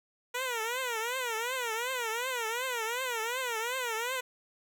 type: tone with vibrato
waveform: 10% pulse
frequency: 480 Hz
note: B4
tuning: 49 cents flat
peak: -23 dBFS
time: 0.34-4.21 s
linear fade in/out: 10 ms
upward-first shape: triangle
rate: 2.7 Hz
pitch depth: 180 cents each way
effects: none